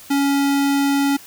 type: tone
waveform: square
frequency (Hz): 279.7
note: C#4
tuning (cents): +16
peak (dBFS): -16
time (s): 0.1-1.17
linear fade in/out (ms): 10
effects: white hiss -42 dBFS RMS until 1.26 s